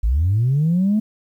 sine linear sweep, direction up, 48.69 to 220 Hz, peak -13 dBFS, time 0.03-1 s, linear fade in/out 10 ms, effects tanh soft clip ceiling -11 dBFS + 9-bit

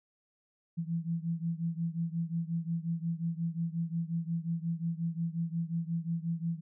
sine beating tone pair, 165 / 170.6 Hz, E3 / F3, +2 / -40 cents, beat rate 5.6 Hz, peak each -33 / -35 dBFS, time 0.77-6.61 s, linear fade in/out 20 ms, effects none

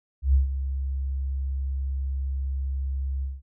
sine tone with ADSR envelope, 67.4 Hz, C#2, 48 cents flat, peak -14 dBFS, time 0.22-3.42 s, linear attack 120 ms, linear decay 130 ms, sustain -11 dB, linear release 190 ms, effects none

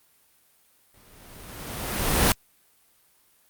pink noise with exponential growth, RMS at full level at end -17 dBFS, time 0.94-2.32 s, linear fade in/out 2 ms, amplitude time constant 300 ms, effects white hiss -62 dBFS RMS until 3.49 s + Opus 32 kbps

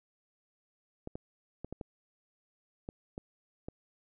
clicks, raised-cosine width 2 ms, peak -26 dBFS, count 8, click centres 1.074 / 1.155 / 1.646 / 1.726 / 1.812 / 2.889 / 3.179 / 3.685 s, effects none

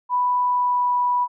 sine tone with pitch glide, 989 to 982.2 Hz, B5 to B5, +2 to -10 cents, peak -17 dBFS, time 0.09-1.28 s, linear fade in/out 50 ms, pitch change -12 cents, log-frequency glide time 0.42-0.96 s, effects none

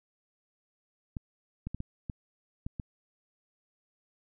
clicks, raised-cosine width 5 ms, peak -23 dBFS, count 7, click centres 1.168 / 1.67 / 1.746 / 1.804 / 2.098 / 2.665 / 2.798 s, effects none

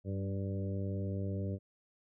harmonic tone with a mistuned harmonic, 98 Hz, G2, in tune, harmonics 1 / 2 / 3 / 4 / 5 / 6, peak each -35 / -40 / -45 / -46 / -47 / -48 dBFS, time 0.04-1.59 s, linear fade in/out 50 ms, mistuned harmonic 2, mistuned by -23 cents, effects none

